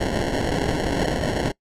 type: noise with sample-and-hold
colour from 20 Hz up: white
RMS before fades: -23 dBFS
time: 0-1.52 s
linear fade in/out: 10 ms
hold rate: 1225 Hz
effects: noise-tail reverb RT60 0.1 s tail -23 dB re dry + low-pass 8000 Hz 12 dB/octave